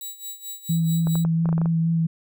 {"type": "tone with tremolo", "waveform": "5% pulse", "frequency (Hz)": 3900, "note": "B7", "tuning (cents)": -23, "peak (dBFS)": -23, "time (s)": [0.01, 1.24], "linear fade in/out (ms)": 2, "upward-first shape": "sine", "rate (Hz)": 4.6, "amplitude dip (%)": 80}
{"type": "tone with vibrato", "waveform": "sine", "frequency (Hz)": 164.81, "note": "E3", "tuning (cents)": 0, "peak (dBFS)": -18, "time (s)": [0.69, 2.07], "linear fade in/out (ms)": 10, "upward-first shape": "sine", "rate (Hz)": 4.3, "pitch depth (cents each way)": 15}
{"type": "clicks", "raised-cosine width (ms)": 1, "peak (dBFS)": -18, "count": 9, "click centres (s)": [1.071, 1.155, 1.25, 1.457, 1.49, 1.528, 1.58, 1.616, 1.658]}
{"effects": []}